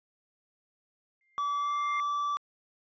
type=tone with exponential growth; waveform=sine; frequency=2100 Hz; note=C7; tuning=6 cents sharp; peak=-32 dBFS; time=1.21-2 s; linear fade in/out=1 ms; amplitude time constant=170 ms
type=tone with pitch glide; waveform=triangle; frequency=1151 to 1161 Hz; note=D6 to D6; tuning=-35 to -20 cents; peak=-26 dBFS; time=1.38-2.37 s; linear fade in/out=0 ms; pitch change=+15 cents; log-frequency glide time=1.59-1.71 s
effects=resampled to 16000 Hz